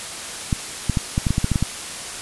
clicks, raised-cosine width 5 ms, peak -6 dBFS, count 11, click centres 0.528 / 0.897 / 0.972 / 1.179 / 1.268 / 1.306 / 1.381 / 1.444 / 1.517 / 1.558 / 1.626 s, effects white hiss -31 dBFS RMS until 2.21 s + resampled to 24000 Hz

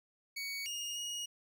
25% pulse tone with pitch steps, 2240 / 2848 / 2885 Hz, C#7 / F7 / F#7, +18 / +33 / -44 cents, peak -34 dBFS, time 0.36-1.26 s, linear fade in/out 10 ms, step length 300 ms, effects none

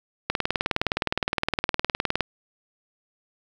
click train, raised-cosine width 0.3 ms, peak -6 dBFS, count 38, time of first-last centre 0.3-2.207 s, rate 19.4 Hz, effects 7-bit

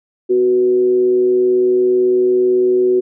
sine tone with frequency modulation, 371 Hz, F#4, 5 cents sharp, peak -10 dBFS, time 0.29-3.01 s, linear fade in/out 20 ms, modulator 118 Hz, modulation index 0.31, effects none

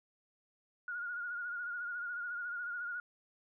sine tone with vibrato, 1433 Hz, F6, 44 cents sharp, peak -37 dBFS, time 0.88-3 s, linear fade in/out 2 ms, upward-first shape sine, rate 14 Hz, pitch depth 47 cents each way, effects none

